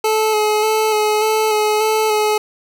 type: tone with vibrato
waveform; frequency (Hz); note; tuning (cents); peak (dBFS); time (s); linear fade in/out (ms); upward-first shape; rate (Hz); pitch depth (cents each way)
25% pulse; 430.4; A4; -38; -10; 0.04-2.38; 5; square; 1.7; 20
effects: none